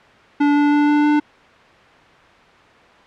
square tone with pitch steps, 289.7 / 291.5 / 293.4 / 295.3 / 297.2 Hz, D4 / D4 / D4 / D4 / D4, -24 / -13 / -2 / +10 / +21 cents, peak -13 dBFS, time 0.4-1.2 s, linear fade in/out 10 ms, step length 160 ms, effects white hiss -46 dBFS RMS until 3.06 s + low-pass 2000 Hz 12 dB/octave

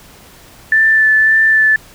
sine tone with vibrato, 1760 Hz, A6, in tune, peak -7 dBFS, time 0.72-1.76 s, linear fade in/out 2 ms, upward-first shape sine, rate 1.8 Hz, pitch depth 14 cents each way, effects pink hiss -41 dBFS RMS until 1.94 s

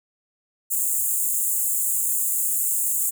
pink high-pass noise, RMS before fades -23 dBFS, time 0.7-3.11 s, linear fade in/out 20 ms, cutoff 7000 Hz, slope 96 dB/octave, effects none

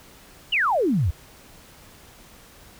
sine exponential sweep, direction down, 3092 to 71.2 Hz, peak -18 dBFS, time 0.52-1.11 s, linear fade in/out 10 ms, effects pink hiss -49 dBFS RMS until 2.79 s

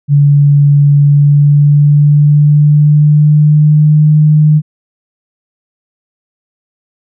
sine tone with pitch glide, 143.7 to 152.24 Hz, D3 to D#3, -37 to -37 cents, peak -3 dBFS, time 0.08-4.62 s, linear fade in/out 50 ms, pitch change +100 cents, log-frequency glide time 0.96-4.11 s, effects none

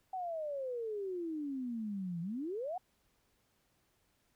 sine exponential two-way sweep, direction down then up, 766 to 164.81 to 766 Hz, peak -36 dBFS, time 0.13-2.78 s, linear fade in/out 5 ms, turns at 2.21 s, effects pink hiss -75 dBFS RMS until 4.35 s

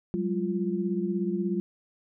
sine tone cluster, 185.4 / 202 / 347.4 Hz, F#3 / G#3 / F4, +4 / -48 / -9 cents, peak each -30 dBFS, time 0.14-1.6 s, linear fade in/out 0 ms, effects none

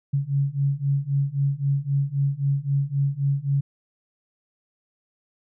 sine beating tone pair, 137.7 / 141.5 Hz, C#3 / C#3, -11 / +36 cents, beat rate 3.8 Hz, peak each -24 / -23 dBFS, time 0.13-3.61 s, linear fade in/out 10 ms, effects none

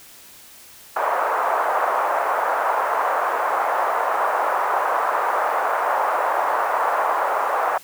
white band-pass noise, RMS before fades -21 dBFS, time 0.96-7.78 s, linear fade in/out 5 ms, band 580 to 1200 Hz, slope 24 dB/octave, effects white hiss -45 dBFS RMS until 7.83 s

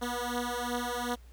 10% pulse beating tone pair, 241.5 / 244.2 Hz, B3 / B3, -39 / -19 cents, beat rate 2.7 Hz, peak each -26 dBFS, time 0.01-1.16 s, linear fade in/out 20 ms, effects added 60 Hz sine -49 dBFS peak until 1.32 s + pink hiss -64 dBFS RMS until 1.32 s

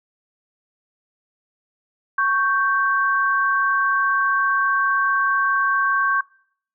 sine tone pair together, 1108.7 / 1563.9 Hz, C#6 / G6, 0 / -5 cents, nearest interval tritone, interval 595 cents, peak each -19 dBFS, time 2.18-6.21 s, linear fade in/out 5 ms, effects noise-tail reverb RT60 0.6 s tail -24 dB re dry

